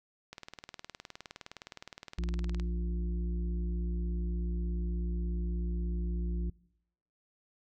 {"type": "click train", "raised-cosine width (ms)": 0.2, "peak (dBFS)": -26, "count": 45, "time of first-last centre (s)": [0.33, 2.598], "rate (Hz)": 19.4}
{"type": "harmonic tone", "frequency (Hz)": 58.3, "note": "A#1", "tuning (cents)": 1, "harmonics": [1, 3, 5, 6], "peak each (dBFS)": [-31, -38, -52, -47], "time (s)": [2.18, 6.5], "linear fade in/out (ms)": 5}
{"effects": ["noise-tail reverb RT60 0.8 s tail -24 dB re dry"]}